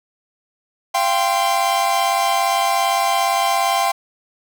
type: chord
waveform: 45% pulse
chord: F suspended second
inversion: none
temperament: equal with one note detuned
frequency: 686.5 / 784 / 1046.5 Hz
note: F5 / G5 / C6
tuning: -30 / 0 / 0 cents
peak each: -21 / -19 / -21 dBFS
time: 0.94-3.92 s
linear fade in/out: 10 ms
effects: none